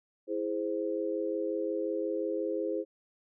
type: chord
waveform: sine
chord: E augmented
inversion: none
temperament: equal with one note detuned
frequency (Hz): 329.6 / 415.3 / 520.8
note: E4 / G#4 / B#4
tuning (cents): 0 / 0 / -8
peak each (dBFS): -34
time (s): 0.27-2.85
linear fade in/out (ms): 50
effects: none